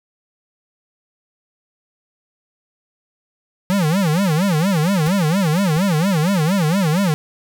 square tone with vibrato, 174.61 Hz, F3, in tune, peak -15 dBFS, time 3.7-7.14 s, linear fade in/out 0 ms, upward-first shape sine, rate 4.3 Hz, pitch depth 260 cents each way
pink noise with exponential decay, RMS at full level -26 dBFS, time 5.06-5.16 s, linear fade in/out 2 ms, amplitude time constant 20 ms
click, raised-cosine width 3 ms, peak -23 dBFS, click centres 5.766 s
effects none

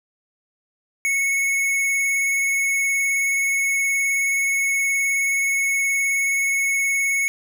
square tone with vibrato, 2203 Hz, C#7, 11 cents flat, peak -19 dBFS, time 1.05-7.28 s, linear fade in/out 0 ms, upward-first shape sine, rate 19 Hz, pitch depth 15 cents each way, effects none

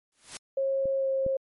white noise with exponential growth, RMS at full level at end -35 dBFS, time 0.12-0.37 s, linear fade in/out 1 ms, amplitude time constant 53 ms
sine tone with pitch glide, 541 to 535.7 Hz, C#5 to C5, -42 to +41 cents, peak -24 dBFS, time 0.57-1.37 s, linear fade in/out 5 ms, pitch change -17 cents, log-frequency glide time 0.97-1.08 s
clicks, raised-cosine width 3 ms, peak -28 / -23 dBFS, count 2, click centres 0.856 / 1.264 s
effects MP3 48 kbps

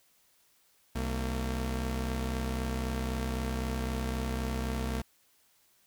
sawtooth tone pair together, 63.84 / 227.5 Hz, C2 / A#3, -42 / -42 cents, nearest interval octave + minor seventh, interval 2200 cents, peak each -28 / -32 dBFS, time 0.95-5.02 s, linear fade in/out 10 ms, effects white hiss -67 dBFS RMS until 5.86 s

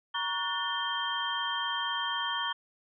sine tone cluster, 941 / 1117 / 1464 / 1782 / 3162 Hz, A#5 / C#6 / F#6 / A6 / G7, +16 / +13 / -19 / +22 / +14 cents, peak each -36 / -36 / -38 / -38 / -33 dBFS, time 0.14-2.53 s, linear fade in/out 10 ms, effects none

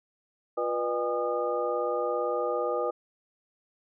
sine tone cluster, 353.2 / 488.4 / 606 / 811 / 1221 Hz, F4 / B4 / D#5 / G#5 / D#6, +20 / -19 / -46 / -41 / -33 cents, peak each -35 / -29 / -32 / -36 / -34 dBFS, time 0.57-2.91 s, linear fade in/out 10 ms, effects none

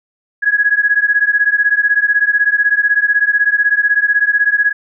sine beating tone pair, 1661.2 / 1677.2 Hz, G#6 / G#6, 0 / +17 cents, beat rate 16 Hz, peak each -13 dBFS, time 0.42-4.73 s, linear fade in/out 20 ms, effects none

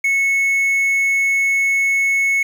triangle tone with quantisation, 2200 Hz, C#7, 14 cents flat, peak -12 dBFS, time 0.04-2.43 s, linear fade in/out 5 ms, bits 7, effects none

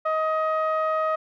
sawtooth tone with low-pass filter, 630 Hz, D#5, 21 cents sharp, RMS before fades -24 dBFS, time 0.05-1.16 s, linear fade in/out 10 ms, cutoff 1300 Hz, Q 2.4, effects none

